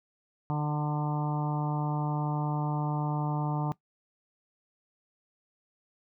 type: harmonic tone with a mistuned harmonic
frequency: 149.3 Hz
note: D3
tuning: 29 cents sharp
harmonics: 1 / 2 / 3 / 4 / 5 / 6 / 7 / 8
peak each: -28 / -36 / -44 / -44 / -38 / -37 / -43 / -45 dBFS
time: 0.5-3.72 s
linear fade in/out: 0 ms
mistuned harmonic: 7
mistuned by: -18 cents
effects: noise-tail reverb RT60 0.1 s tail -19 dB re dry